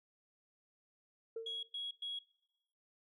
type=tone with exponential decay; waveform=sine; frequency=453.3 Hz; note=A#4; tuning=48 cents flat; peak=-36 dBFS; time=1.36-1.69 s; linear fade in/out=5 ms; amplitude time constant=71 ms
type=tone bursts; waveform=sine; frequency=3322 Hz; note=G#7; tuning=in tune; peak=-38 dBFS; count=3; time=1.46-2.19 s; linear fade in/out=5 ms; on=170 ms; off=110 ms
effects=noise-tail reverb RT60 0.9 s tail -21 dB re dry + tanh soft clip ceiling -34 dBFS